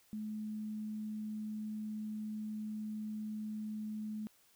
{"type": "tone", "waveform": "sine", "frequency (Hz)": 214.2, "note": "A3", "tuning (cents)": -46, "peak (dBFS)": -38, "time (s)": [0.13, 4.27], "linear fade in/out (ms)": 0, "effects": ["white hiss -68 dBFS RMS until 4.55 s"]}